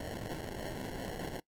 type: noise with sample-and-hold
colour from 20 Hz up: white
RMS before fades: -41 dBFS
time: 0-1.4 s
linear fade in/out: 2 ms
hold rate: 1225 Hz
effects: noise-tail reverb RT60 0.1 s tail -21 dB re dry + AAC 64 kbps